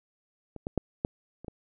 clicks, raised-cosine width 2 ms, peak -27 / -19 / -12 / -13 / -30 / -24 dBFS, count 6, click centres 0.563 / 0.669 / 0.777 / 1.049 / 1.446 / 1.482 s, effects none

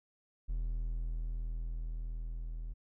triangle tone with level ramp, 40.73 Hz, E1, 20 cents flat, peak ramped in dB -30 to -36 dBFS, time 0.48-2.74 s, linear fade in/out 20 ms, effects none

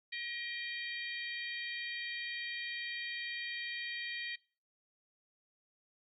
harmonic tone with a mistuned harmonic, 633 Hz, D#5, 30 cents sharp, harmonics 3 / 4 / 5 / 6 / 7, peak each -42 / -44 / -46 / -48 / -49 dBFS, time 0.12-4.36 s, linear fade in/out 10 ms, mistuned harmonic 4, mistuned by -93 cents, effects noise-tail reverb RT60 0.4 s tail -23 dB re dry

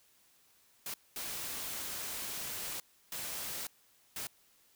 white noise bursts at uneven times, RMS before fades -40 dBFS, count 4, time 0.86-0.94 / 1.16-2.8 / 3.12-3.67 / 4.16-4.27 s, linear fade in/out 2 ms, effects white hiss -67 dBFS RMS until 4.75 s

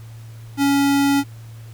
square tone, 280 Hz, C#4, 18 cents sharp, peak -15 dBFS, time 0.57-1.24 s, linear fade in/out 50 ms, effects added 113 Hz sine -35 dBFS peak until 1.73 s + pink hiss -50 dBFS RMS until 1.73 s

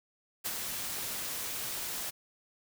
white noise with ADSR envelope, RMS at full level -33 dBFS, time 0.44-2.11 s, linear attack 22 ms, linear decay 41 ms, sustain -4 dB, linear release 19 ms, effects none

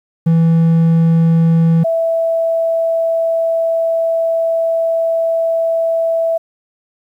triangle / sine tone pair in turn, 164.81 / 659.2 Hz, E3 / E5, 0 / 0 cents, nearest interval 2 octaves, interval 2400 cents, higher second, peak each -6 / -12 dBFS, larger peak first, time 0.26-1.84 / 1.84-6.38 s, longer second, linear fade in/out 10 ms, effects 8-bit

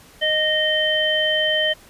harmonic tone, 618 Hz, D#5, 12 cents flat, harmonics 1 / 3 / 5, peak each -22 / -22 / -20 dBFS, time 0.21-1.74 s, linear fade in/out 20 ms, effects pink hiss -48 dBFS RMS until 1.89 s + resampled to 32000 Hz

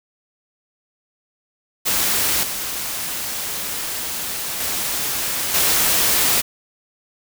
white noise with level steps, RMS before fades -19 / -26 / -23 / -17 dBFS, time 1.85-6.42 s, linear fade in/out 20 ms, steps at 2.43 / 4.6 / 5.54 s, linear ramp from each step 5 ms, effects none

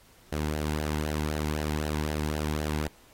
sawtooth tone with flanger, 76 Hz, D#2, 40 cents flat, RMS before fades -30 dBFS, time 0.32-2.88 s, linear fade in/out 5 ms, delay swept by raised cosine 0.84 to 1.72 ms, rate 3.9 Hz, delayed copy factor -0.5, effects pink hiss -58 dBFS RMS until 3.13 s + AAC 48 kbps

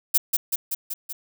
violet noise with echo, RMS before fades -17 dBFS, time 0.14-0.18 s, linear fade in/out 10 ms, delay 190 ms, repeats 5, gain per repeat -3 dB, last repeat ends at 1.13 s, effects none

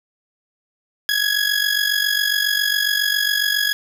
20% pulse tone with amplitude modulation, 1670 Hz, G#6, 9 cents sharp, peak -9 dBFS, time 1.09-3.73 s, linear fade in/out 0 ms, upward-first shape sine, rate 47.3 Hz, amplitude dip 70%, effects none

